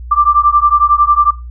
sine beating tone pair, 1174.7 / 1185.7 Hz, D6 / D6, 0 / +16 cents, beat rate 11 Hz, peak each -10 dBFS, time 0.11-1.31 s, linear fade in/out 10 ms, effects noise-tail reverb RT60 0.3 s tail -21 dB re dry + added 60 Hz sine -25 dBFS peak until 1.5 s

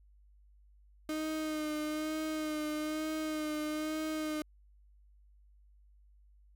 35% pulse tone with vibrato, 308.3 Hz, D#4, 16 cents flat, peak -32 dBFS, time 1.09-4.42 s, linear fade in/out 2 ms, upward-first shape sine, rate 1.1 Hz, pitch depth 26 cents each way, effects added 50 Hz sine -59 dBFS peak until 6.55 s

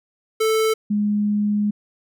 square / sine tone pair in turn, 440 / 207.7 Hz, A4 / G#3, 0 / 0 cents, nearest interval octave + minor second, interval 1300 cents, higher first, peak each -17 dBFS, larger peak neither, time 0.4-0.74 / 0.9-1.71 s, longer second, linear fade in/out 10 ms, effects none

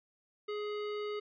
square tone, 418.1 Hz, G#4, 12 cents sharp, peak -36 dBFS, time 0.48-1.2 s, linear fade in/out 10 ms, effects resampled to 11025 Hz + 13-bit

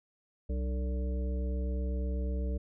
harmonic tone with a mistuned harmonic, 64 Hz, C2, 38 cents flat, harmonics 1 / 3 / 5 / 7 / 9, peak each -30 / -41 / -45 / -44 / -47 dBFS, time 0.49-2.58 s, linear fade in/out 10 ms, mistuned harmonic 5, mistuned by -110 cents, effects none

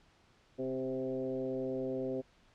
sine tone with frequency modulation, 392.2 Hz, G4, 1 cent sharp, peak -33 dBFS, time 0.58-2.22 s, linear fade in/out 20 ms, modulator 130 Hz, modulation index 1.4, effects pink hiss -66 dBFS RMS until 2.54 s + low-pass 5000 Hz 12 dB/octave

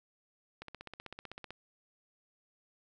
click train, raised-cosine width 0.3 ms, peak -28 dBFS, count 15, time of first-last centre 0.62-1.506 s, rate 15.8 Hz, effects none

